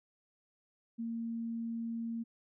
sine tone, 230 Hz, A#3, 23 cents flat, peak -35 dBFS, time 0.98-2.24 s, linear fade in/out 20 ms, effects none

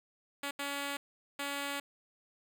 5% pulse tone bursts at uneven times, 282.4 Hz, C#4, 32 cents sharp, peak -24 dBFS, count 3, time 0.43-0.51 / 0.59-0.97 / 1.39-1.8 s, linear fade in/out 5 ms, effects none

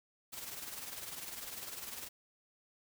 white noise with tremolo, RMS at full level -42 dBFS, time 0.32-2.09 s, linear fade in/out 20 ms, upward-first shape triangle, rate 20 Hz, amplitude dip 65%, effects none

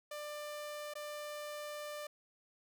sawtooth tone with dropouts, 594 Hz, D5, 20 cents sharp, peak -38 dBFS, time 0.11-2.07 s, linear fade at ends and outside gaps 5 ms, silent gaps 0.938-0.953 s, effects none

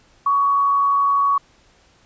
sine tone with frequency modulation, 1122 Hz, C#6, 21 cents sharp, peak -14 dBFS, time 0.26-1.38 s, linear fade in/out 5 ms, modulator 99.4 Hz, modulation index 0.24, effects pink hiss -55 dBFS RMS until 2.05 s + resampled to 16000 Hz

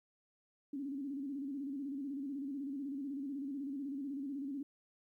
sine tone with vibrato, 277.2 Hz, C#4, in tune, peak -38 dBFS, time 0.73-4.63 s, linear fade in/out 5 ms, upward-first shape square, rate 16 Hz, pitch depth 73 cents each way, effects 13-bit

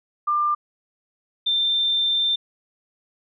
sine tone pair in turn, 1194 / 3578 Hz, D6 / A7, +28 / +28 cents, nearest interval octave + perfect fifth, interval 1900 cents, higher second, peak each -18 dBFS, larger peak neither, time 0.27-0.55 / 1.46-2.36 s, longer second, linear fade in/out 10 ms, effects none

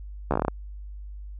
slowing click train, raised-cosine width 1 ms, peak -9 dBFS, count 9, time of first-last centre 0.31-0.482 s, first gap 13 ms, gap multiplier 1.14, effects added 50 Hz sine -36 dBFS peak until 1.39 s

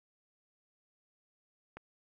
click, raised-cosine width 0.5 ms, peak -30 dBFS, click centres 1.77 s, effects none

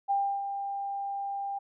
sine tone with ADSR envelope, 796 Hz, G5, 26 cents sharp, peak -23 dBFS, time 0.08-1.59 s, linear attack 27 ms, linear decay 310 ms, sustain -8 dB, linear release 12 ms, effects none

